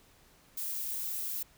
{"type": "noise", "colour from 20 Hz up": "violet", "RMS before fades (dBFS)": -36, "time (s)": [0.57, 1.43], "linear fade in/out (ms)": 5, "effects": ["pink hiss -62 dBFS RMS until 1.57 s"]}